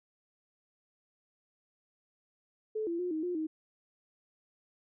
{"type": "tone with pitch steps", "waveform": "sine", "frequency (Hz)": [433.6, 338.8, 358.4, 314.4, 355.8, 314.5], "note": ["A4", "E4", "F4", "D#4", "F4", "D#4"], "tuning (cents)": [-25, 48, 45, 18, 32, 19], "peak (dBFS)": -31, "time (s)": [2.75, 3.47], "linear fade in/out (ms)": 10, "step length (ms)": 120, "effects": []}